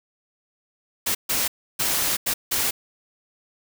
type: noise bursts at uneven times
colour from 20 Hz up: white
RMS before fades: -23 dBFS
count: 5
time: 1.06-1.15 / 1.29-1.48 / 1.79-2.17 / 2.26-2.34 / 2.51-2.71 s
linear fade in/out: 10 ms
effects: none